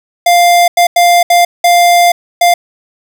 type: tone bursts at uneven times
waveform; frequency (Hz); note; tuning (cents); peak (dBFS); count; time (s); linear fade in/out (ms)
square; 698.5; F5; 0; -5; 6; 0.26-0.68 / 0.77-0.87 / 0.96-1.23 / 1.3-1.45 / 1.64-2.12 / 2.41-2.54; 5
effects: none